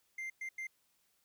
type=tone bursts at uneven times; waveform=triangle; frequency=2093 Hz; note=C7; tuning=in tune; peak=-37 dBFS; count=3; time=0.18-0.3 / 0.41-0.49 / 0.58-0.67 s; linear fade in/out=5 ms; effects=white hiss -75 dBFS RMS until 1.24 s